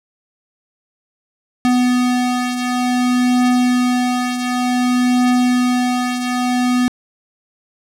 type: beating tone pair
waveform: square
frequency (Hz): 248.3 / 248.85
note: B3 / B3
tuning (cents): +9 / +13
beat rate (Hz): 0.55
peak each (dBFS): -15 / -22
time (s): 1.65-6.88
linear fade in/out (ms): 0
effects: low-pass 10000 Hz 12 dB/octave